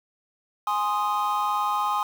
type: chord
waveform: triangle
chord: Ab major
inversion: none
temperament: equal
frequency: 830.6 / 1046.5 / 1244.5 Hz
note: Ab5 / C6 / Eb6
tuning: 0 / 0 / 0 cents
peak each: -25 dBFS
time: 0.67-2.03 s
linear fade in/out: 2 ms
effects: 7-bit